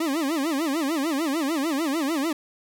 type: tone with vibrato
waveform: 40% pulse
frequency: 300 Hz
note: D4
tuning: 37 cents sharp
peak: -22 dBFS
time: 0-2.33 s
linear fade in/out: 5 ms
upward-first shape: sine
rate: 6.7 Hz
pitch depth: 210 cents each way
effects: none